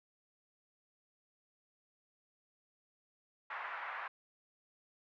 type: band-pass noise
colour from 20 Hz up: pink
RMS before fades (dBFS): -43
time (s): 3.5-4.08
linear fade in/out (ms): 5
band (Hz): 870 to 2000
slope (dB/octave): 24
effects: none